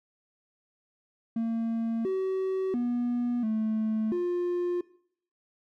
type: tone with pitch steps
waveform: triangle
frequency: 228 / 379.4 / 242.2 / 218.5 / 353.2 Hz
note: A#3 / F#4 / B3 / A3 / F4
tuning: -38 / +43 / -34 / -12 / +20 cents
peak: -23 dBFS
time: 1.36-4.81 s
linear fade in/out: 5 ms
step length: 690 ms
effects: noise-tail reverb RT60 0.6 s tail -20 dB re dry + tanh soft clip ceiling -20 dBFS